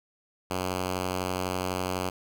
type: tone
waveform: 5% pulse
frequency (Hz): 92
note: F#2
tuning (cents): -9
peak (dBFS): -17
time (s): 0.5-2.1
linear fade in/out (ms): 10
effects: none